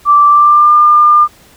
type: tone with pitch glide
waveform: sine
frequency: 1169 to 1201.9 Hz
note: D6 to D6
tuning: -8 to +40 cents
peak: -3 dBFS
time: 0.05-1.28 s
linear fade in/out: 50 ms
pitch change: +48 cents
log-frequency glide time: 0.27-0.73 s
effects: pink hiss -43 dBFS RMS until 1.56 s